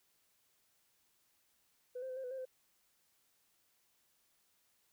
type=tone with pitch steps; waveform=sine; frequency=498.6 / 523 / 511 / 529 / 498.4 / 529 / 515 Hz; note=B4 / C5 / C5 / C5 / B4 / C5 / C5; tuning=+16 / -1 / -41 / +19 / +16 / +19 / -28 cents; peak=-39 dBFS; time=1.95-2.454 s; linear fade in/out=10 ms; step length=72 ms; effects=tanh soft clip ceiling -37 dBFS + white hiss -75 dBFS RMS until 4.92 s